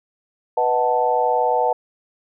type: chord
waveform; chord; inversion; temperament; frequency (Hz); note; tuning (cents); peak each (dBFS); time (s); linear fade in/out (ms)
sine; B dominant seventh; none; equal; 493.9 / 622.3 / 740 / 880; B4 / D#5 / F#5 / A5; 0 / 0 / 0 / 0; -21 / -24 / -21 / -20; 0.57-1.73; 5
effects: none